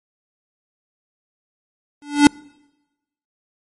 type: tone with exponential growth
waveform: square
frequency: 290.3 Hz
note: D4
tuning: 20 cents flat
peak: -4 dBFS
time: 2.02-2.27 s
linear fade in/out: 1 ms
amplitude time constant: 53 ms
effects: noise-tail reverb RT60 1.0 s tail -26 dB re dry + MP3 48 kbps